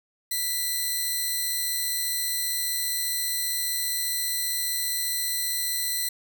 5% pulse tone pair together, 1972 / 4125 Hz, B6 / C8, -3 / -25 cents, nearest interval octave + minor second, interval 1278 cents, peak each -20 dBFS, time 0.31-6.09 s, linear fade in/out 5 ms, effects none

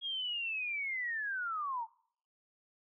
sine linear sweep, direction down, 3295 to 867 Hz, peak -34 dBFS, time 0.01-1.87 s, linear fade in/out 50 ms, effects noise-tail reverb RT60 0.6 s tail -23 dB re dry

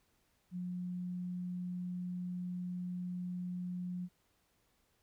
sine tone, 179.3 Hz, F3, 46 cents sharp, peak -37 dBFS, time 0.51-4.09 s, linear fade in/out 50 ms, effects pink hiss -75 dBFS RMS until 5.02 s

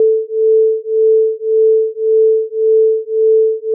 sine beating tone pair, 440 / 441.8 Hz, A4 / A4, 0 / +7 cents, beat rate 1.8 Hz, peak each -12 dBFS, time 0-3.74 s, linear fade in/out 2 ms, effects none

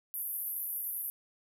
pink band-pass noise, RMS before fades -37 dBFS, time 0.14-1.1 s, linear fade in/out 0 ms, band 11000 to 14000 Hz, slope 96 dB/octave, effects none

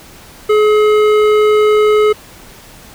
triangle tone with hard clipping, 424.6 Hz, G#4, 38 cents sharp, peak -9 dBFS, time 0.49-2.13 s, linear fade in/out 10 ms, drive 16 dB, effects pink hiss -38 dBFS RMS until 2.94 s

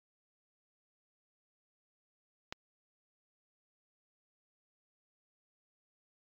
click, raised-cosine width 0.2 ms, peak -20 dBFS, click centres 2.525 s, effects low-pass 5000 Hz 12 dB/octave + MP3 64 kbps

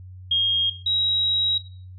sine tone pair in turn, 3244 / 3837 Hz, G#7 / A#7, -41 / +49 cents, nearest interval minor third, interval 290 cents, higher second, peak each -17 / -19 dBFS, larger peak first, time 0.31-0.7 / 0.86-1.58 s, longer second, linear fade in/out 5 ms, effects noise-tail reverb RT60 0.5 s tail -17 dB re dry + added 92 Hz sine -38 dBFS peak until 1.98 s

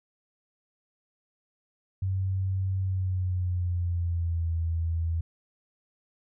sine tone with pitch glide, 95 to 82.7 Hz, F#2 to E2, +46 to +6 cents, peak -25 dBFS, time 2.02-5.21 s, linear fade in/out 5 ms, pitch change -240 cents, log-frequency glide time 2.81-4.52 s, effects none

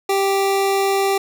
25% pulse tone, 392.1 Hz, G4, in tune, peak -12 dBFS, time 0.09-1.18 s, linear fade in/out 5 ms, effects none

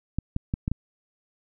clicks, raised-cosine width 5 ms, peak -13 dBFS, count 5, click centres 0.186 / 0.364 / 0.539 / 0.679 / 0.716 s, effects none

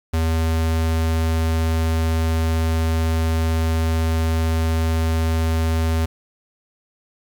square tone, 81.1 Hz, E2, 28 cents flat, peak -18 dBFS, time 0.13-6.06 s, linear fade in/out 10 ms, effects 8-bit

